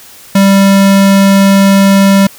square tone, 196.2 Hz, G3, 2 cents sharp, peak -4 dBFS, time 0.35-2.27 s, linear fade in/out 5 ms, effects white hiss -35 dBFS RMS until 2.38 s

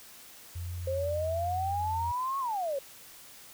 sine tone with vibrato, 86.7 Hz, F2, 12 cents flat, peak -34 dBFS, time 0.55-2.12 s, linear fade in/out 10 ms, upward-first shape sine, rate 1.1 Hz, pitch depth 24 cents each way
sine exponential two-way sweep, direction up then down, 523.3 to 1108.7 to 528 Hz, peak -29 dBFS, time 0.87-2.79 s, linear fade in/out 5 ms, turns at 2.39 s
effects white hiss -51 dBFS RMS until 3.53 s

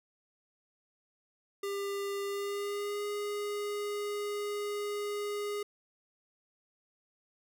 square tone with pitch glide, 399.5 to 412.2 Hz, G4 to G#4, +33 to -13 cents, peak -34 dBFS, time 1.63-5.63 s, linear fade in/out 5 ms, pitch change +54 cents, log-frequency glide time 2.26-3.05 s, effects none

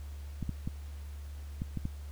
clicks, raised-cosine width 5 ms, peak -21 dBFS, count 6, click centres 0.427 / 0.493 / 0.675 / 1.619 / 1.773 / 1.854 s, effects added 72 Hz sine -40 dBFS peak until 2.11 s + pink hiss -58 dBFS RMS until 2.11 s

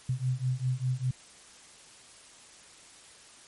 sine beating tone pair, 125.7 / 130.7 Hz, B2 / C3, +31 / -1 cents, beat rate 5 Hz, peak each -30 dBFS, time 0.09-1.11 s, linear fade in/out 5 ms, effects white hiss -53 dBFS RMS until 3.47 s + MP3 48 kbps

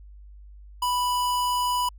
square tone, 987.8 Hz, B5, in tune, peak -23 dBFS, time 0.82-1.89 s, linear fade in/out 5 ms, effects added 50 Hz sine -43 dBFS peak until 1.98 s

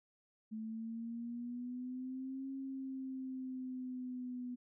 sine exponential two-way sweep, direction up then down, 217.6 to 269.9 to 246.6 Hz, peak -40 dBFS, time 0.51-4.56 s, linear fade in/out 20 ms, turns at 2.5 s, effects none

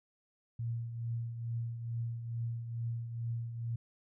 sine tone with tremolo, 116.54 Hz, A#2, in tune, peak -32 dBFS, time 0.59-3.76 s, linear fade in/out 5 ms, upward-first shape triangle, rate 2.3 Hz, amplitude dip 60%, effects none

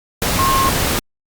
sine tone in noise, 1073 Hz, C6, 43 cents sharp, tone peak -14 dBFS, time 0.39-0.69 s, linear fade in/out 0 ms, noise pink, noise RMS -18 dBFS, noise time 0.22-0.99 s, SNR +1 dB, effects Opus 48 kbps

